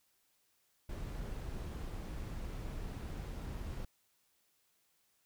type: noise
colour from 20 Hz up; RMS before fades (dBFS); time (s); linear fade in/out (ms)
brown; -42; 0.89-3.85; 5
effects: white hiss -75 dBFS RMS until 5.25 s